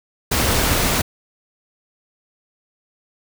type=noise; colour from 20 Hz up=pink; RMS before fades=-18 dBFS; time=0.31-1.02 s; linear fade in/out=10 ms; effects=none